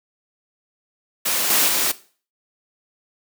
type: noise with level steps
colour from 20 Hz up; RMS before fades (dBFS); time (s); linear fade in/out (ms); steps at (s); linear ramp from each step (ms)
white; -21 / -17 / -20; 1.25-1.92; 10; 1.5 / 1.68; 2
effects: noise-tail reverb RT60 0.4 s tail -17 dB re dry + high-pass 200 Hz 12 dB/octave